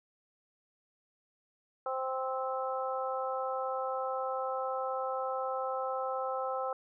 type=harmonic tone; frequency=261.6 Hz; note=C4; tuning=in tune; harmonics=2 / 3 / 4 / 5; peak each=-35 / -37 / -41 / -38 dBFS; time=1.86-6.73 s; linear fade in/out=2 ms; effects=none